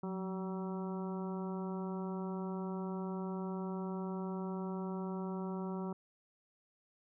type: harmonic tone with a mistuned harmonic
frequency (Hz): 190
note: F#3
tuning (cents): +46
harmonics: 1 / 2 / 3 / 4 / 5 / 6 / 7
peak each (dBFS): -38 / -43 / -51 / -51 / -49 / -54 / -54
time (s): 0.03-5.93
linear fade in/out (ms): 5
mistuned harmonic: 1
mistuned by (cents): -55
effects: none